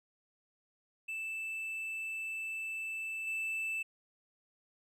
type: tone with level steps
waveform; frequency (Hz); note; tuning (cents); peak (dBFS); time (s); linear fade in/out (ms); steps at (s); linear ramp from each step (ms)
triangle; 2642; E7; +3; -35 / -32; 1.08-3.83; 10; 3.27; 2
effects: none